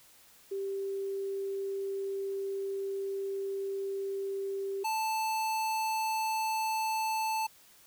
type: tone pair in turn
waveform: sine / square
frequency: 392 / 880 Hz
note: G4 / A5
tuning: 0 / 0 cents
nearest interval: octave + major second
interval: 1400 cents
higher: second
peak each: -32 / -30 dBFS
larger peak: second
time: 0.51-4.84 / 4.84-7.47 s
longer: first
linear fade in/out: 10 ms
effects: white hiss -59 dBFS RMS until 7.86 s